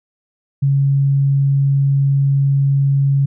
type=tone; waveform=sine; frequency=138.59 Hz; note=C#3; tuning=in tune; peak=-11 dBFS; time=0.62-3.26 s; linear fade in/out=10 ms; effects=none